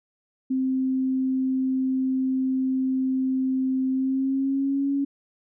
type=tone with pitch glide; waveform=sine; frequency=261.6 to 278.8 Hz; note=C4 to C#4; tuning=0 to +10 cents; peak=-21 dBFS; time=0.5-5.05 s; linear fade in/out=10 ms; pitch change=+110 cents; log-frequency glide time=3.9-4.92 s; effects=none